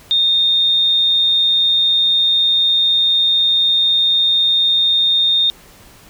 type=tone; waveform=sine; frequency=3662 Hz; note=A#7; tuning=32 cents flat; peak=-11 dBFS; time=0.11-5.5 s; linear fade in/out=0 ms; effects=pink hiss -44 dBFS RMS until 6.09 s